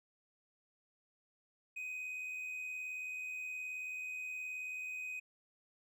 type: tone with amplitude modulation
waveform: triangle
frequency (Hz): 2507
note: D#7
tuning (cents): +12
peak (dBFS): -37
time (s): 1.76-5.2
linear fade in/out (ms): 10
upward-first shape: sine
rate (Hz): 78.8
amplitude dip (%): 35
effects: none